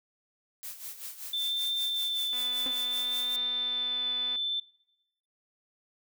blue noise with tremolo, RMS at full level -39 dBFS, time 0.63-3.36 s, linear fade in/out 0 ms, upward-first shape sine, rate 5.2 Hz, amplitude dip 70%
sine tone with vibrato, 3540 Hz, A7, 10 cents sharp, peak -28 dBFS, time 1.33-4.6 s, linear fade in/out 5 ms, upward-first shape triangle, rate 0.62 Hz, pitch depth 18 cents each way
click train, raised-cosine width 0.3 ms, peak -32 dBFS, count 506, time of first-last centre 2.33-4.358 s, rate 249 Hz
sawtooth tone with exponential decay, 262.3 Hz, C4, 4 cents sharp, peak -31 dBFS, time 2.66-2.79 s, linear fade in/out 1 ms, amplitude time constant 27 ms
effects noise-tail reverb RT60 0.9 s tail -24 dB re dry

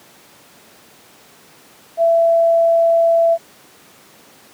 sine tone, 668 Hz, E5, 23 cents sharp, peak -10 dBFS, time 1.97-3.38 s, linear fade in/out 50 ms, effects pink hiss -46 dBFS RMS until 4.53 s + high-pass 200 Hz 12 dB/octave

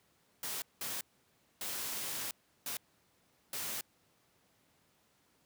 white noise bursts at uneven times, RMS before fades -39 dBFS, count 5, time 0.43-0.62 / 0.81-1.01 / 1.61-2.31 / 2.66-2.77 / 3.53-3.81 s, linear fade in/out 2 ms, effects pink hiss -71 dBFS RMS until 5.45 s + high-pass 100 Hz 12 dB/octave

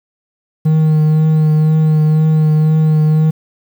triangle tone with vibrato, 155.56 Hz, D#3, in tune, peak -6 dBFS, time 0.65-3.31 s, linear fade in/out 10 ms, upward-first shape triangle, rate 2 Hz, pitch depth 23 cents each way, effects 7-bit

